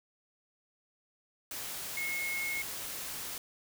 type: tone in noise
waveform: sine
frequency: 2169 Hz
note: C#7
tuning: 38 cents flat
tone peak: -33 dBFS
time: 1.97-2.62 s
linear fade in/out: 2 ms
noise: white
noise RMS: -40 dBFS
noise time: 1.51-3.38 s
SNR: +4 dB
effects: none